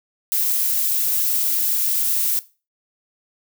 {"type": "noise", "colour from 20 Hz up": "violet", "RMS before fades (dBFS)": -20, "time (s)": [0.32, 2.39], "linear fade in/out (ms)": 0, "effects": ["noise-tail reverb RT60 0.3 s tail -17 dB re dry"]}